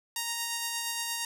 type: tone with tremolo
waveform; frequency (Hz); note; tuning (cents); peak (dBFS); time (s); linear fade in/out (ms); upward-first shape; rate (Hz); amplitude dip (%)
5% pulse; 932.3; A#5; 0; -18; 0.16-1.25; 2; sine; 8.6; 25
effects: none